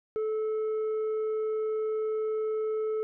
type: tone with tanh clipping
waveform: sine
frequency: 434.7 Hz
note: A4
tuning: 21 cents flat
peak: -28 dBFS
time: 0.16-3.03 s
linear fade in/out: 0 ms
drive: 4 dB
effects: none